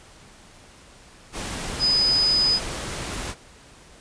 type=tone in noise; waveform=sine; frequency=5000 Hz; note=D#8; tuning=8 cents sharp; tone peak=-17 dBFS; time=1.79-2.6 s; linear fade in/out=50 ms; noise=pink; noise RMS=-31 dBFS; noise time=1.32-3.35 s; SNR=+11 dB; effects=pink hiss -49 dBFS RMS until 4 s + resampled to 22050 Hz